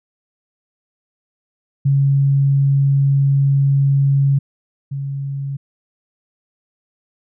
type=tone pair in turn; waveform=sine; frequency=138.59 / 138.59 Hz; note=C#3 / C#3; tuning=0 / 0 cents; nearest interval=unison; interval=0 cents; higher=neither; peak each=-11 / -21 dBFS; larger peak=first; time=1.85-4.39 / 4.91-5.57 s; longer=first; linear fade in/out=10 ms; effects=none